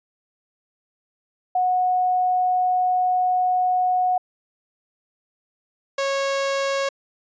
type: tone pair in turn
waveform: sine / sawtooth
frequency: 732 / 549.6 Hz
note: F#5 / C#5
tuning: -19 / -15 cents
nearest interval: perfect fourth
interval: 496 cents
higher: first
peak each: -17 dBFS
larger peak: neither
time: 1.55-4.18 / 5.98-6.89 s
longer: first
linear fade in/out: 5 ms
effects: resampled to 16000 Hz